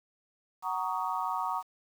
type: chord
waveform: sine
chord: D# minor seventh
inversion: first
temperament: just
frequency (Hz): 746.7 / 933.4 / 1120.1 / 1244.5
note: F#5 / A#5 / C#6 / D#6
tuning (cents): +16 / +2 / +18 / 0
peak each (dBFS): -36 / -33 / -35 / -37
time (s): 0.62-1.63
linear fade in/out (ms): 50
effects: 9-bit